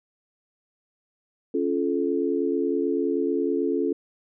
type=chord; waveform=sine; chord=Db augmented; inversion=none; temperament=just; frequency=277.2 / 346.5 / 433.1 Hz; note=Db4 / F4 / A4; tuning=0 / -14 / -27 cents; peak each=-26 dBFS; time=1.54-3.93 s; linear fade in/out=5 ms; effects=none